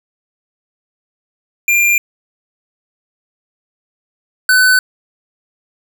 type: tone pair in turn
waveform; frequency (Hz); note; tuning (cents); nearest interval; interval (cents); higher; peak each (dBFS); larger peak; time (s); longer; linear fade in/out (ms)
square; 2392 / 1506.9; D7 / F#6; +31 / +31; minor sixth; 800; first; -10 / -8; second; 1.68-1.98 / 4.49-4.79; neither; 2
effects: none